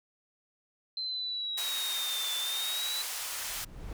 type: linear two-way sweep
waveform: sine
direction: down then up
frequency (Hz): 4102 to 3520 to 3982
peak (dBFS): -32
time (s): 0.97-3.02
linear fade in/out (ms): 2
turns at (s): 2.35
type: band-pass noise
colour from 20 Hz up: white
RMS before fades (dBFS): -37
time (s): 1.57-3.65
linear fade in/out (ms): 10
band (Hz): 710 to 13000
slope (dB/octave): 12
type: noise with exponential growth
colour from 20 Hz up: brown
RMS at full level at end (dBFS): -37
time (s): 3.01-3.93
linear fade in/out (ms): 1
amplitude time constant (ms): 200
effects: none